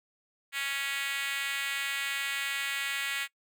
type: tone with high-pass filter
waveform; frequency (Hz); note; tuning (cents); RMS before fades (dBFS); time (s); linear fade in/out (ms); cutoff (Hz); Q
5% pulse; 277.2; C#4; 0; -33; 0.52-3.28; 50; 1900; 1.6
effects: noise-tail reverb RT60 0.1 s tail -22 dB re dry